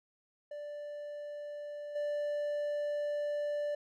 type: tone with level steps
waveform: triangle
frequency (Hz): 587.3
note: D5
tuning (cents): 0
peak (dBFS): -38 / -30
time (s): 0.51-3.75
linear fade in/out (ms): 5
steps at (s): 1.95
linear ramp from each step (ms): 10
effects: none